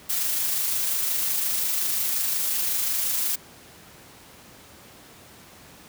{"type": "noise with amplitude modulation", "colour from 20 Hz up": "blue", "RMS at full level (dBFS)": -24, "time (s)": [0.09, 3.36], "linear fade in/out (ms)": 10, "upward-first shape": "sine", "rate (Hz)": 25.6, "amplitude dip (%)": 25, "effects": ["pink hiss -48 dBFS RMS until 5.88 s", "high-pass 80 Hz 12 dB/octave"]}